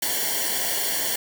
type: noise with comb filter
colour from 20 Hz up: white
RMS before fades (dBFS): -25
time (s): 0.02-1.16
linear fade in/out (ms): 5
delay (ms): 0.79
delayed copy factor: -0.85
effects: none